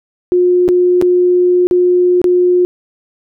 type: tone with dropouts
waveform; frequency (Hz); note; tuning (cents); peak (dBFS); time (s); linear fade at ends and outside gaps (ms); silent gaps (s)
sine; 358.4; F4; +45; -7; 0.32-2.65; 0; 0.68-0.688 / 1.014-1.023 / 1.67-1.711 / 2.216-2.242
effects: none